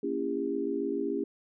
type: chord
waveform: sine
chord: A# diminished seventh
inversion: none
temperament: just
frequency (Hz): 233.1 / 279.7 / 335.6 / 402.8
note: A#3 / C#4 / E4 / G4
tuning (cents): 0 / +16 / +31 / +47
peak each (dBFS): -38 / -33 / -35 / -32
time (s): 0.03-1.24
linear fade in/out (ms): 5
effects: none